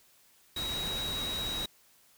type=tone in noise; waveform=sine; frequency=3827 Hz; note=A#7; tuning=45 cents sharp; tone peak=-33 dBFS; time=0.56-1.66 s; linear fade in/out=5 ms; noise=pink; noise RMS=-39 dBFS; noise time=0.56-1.66 s; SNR=+3 dB; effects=white hiss -63 dBFS RMS until 2.17 s